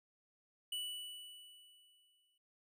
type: tone with exponential decay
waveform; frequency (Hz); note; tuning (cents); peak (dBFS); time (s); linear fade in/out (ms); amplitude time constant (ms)
square; 2960; F#7; 0; -38; 0.72-2.38; 5; 360
effects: none